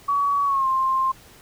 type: tone with pitch glide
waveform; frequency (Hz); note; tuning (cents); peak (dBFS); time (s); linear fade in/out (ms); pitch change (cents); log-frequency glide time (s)
sine; 1131 to 1055.3; C#6 to C6; +34 to +14; -18; 0.08-1.12; 10; -120; 0.45-0.67
effects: pink hiss -49 dBFS RMS until 1.41 s